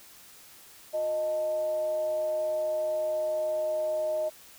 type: tone with frequency modulation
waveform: sine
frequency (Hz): 620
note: D#5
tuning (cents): -6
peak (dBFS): -26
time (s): 0.93-4.3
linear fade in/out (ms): 20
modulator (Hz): 263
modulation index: 0.23
effects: white hiss -52 dBFS RMS until 4.58 s